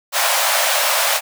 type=high-pass noise; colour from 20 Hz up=pink; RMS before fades=-17 dBFS; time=0.12-1.21 s; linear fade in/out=50 ms; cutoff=540 Hz; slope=96 dB/octave; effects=none